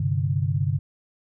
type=chord; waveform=sine; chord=G suspended fourth; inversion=none; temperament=equal; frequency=98 / 130.81 / 146.83 Hz; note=G2 / C3 / D3; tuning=0 / 0 / 0 cents; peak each=-25 dBFS; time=0-0.79 s; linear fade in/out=5 ms; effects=none